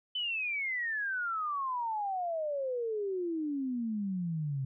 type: exponential sweep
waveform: sine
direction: down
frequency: 3050 to 130.81 Hz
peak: -31 dBFS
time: 0.15-4.65 s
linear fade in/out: 5 ms
effects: none